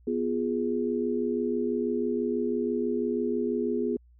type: chord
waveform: sine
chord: F diminished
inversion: second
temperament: equal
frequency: 246.9 / 349.2 / 415.3 Hz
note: Cb4 / F4 / Ab4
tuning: 0 / 0 / 0 cents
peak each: -29 / -31 / -29 dBFS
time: 0.07-3.97 s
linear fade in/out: 5 ms
effects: added 60 Hz sine -54 dBFS peak until 4.19 s